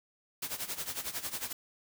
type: noise with tremolo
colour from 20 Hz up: white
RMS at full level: -35 dBFS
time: 0.42-1.53 s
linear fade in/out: 5 ms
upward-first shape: sine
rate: 11 Hz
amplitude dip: 80%
effects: none